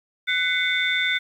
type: tone cluster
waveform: sine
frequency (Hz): 1493 / 2037 / 2206 / 3554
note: F#6 / C7 / C#7 / A7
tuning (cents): +15 / -47 / -9 / +17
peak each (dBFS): -25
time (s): 0.27-1.19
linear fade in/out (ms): 20
effects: tanh soft clip ceiling -10 dBFS + 9-bit